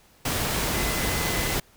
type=tone in noise; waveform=sine; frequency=2027 Hz; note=B6; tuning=45 cents sharp; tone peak=-34 dBFS; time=0.74-1.55 s; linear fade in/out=5 ms; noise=pink; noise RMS=-26 dBFS; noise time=0.25-1.6 s; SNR=-11 dB; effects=pink hiss -57 dBFS RMS until 1.76 s